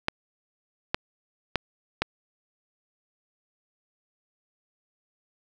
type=clicks; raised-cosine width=0.3 ms; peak=-7 dBFS; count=4; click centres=0.084 / 0.945 / 1.557 / 2.02 s; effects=none